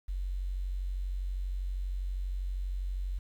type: tone with quantisation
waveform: sine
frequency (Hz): 46.25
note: F#1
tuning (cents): 0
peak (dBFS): -31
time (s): 0.08-3.19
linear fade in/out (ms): 10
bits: 10
effects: none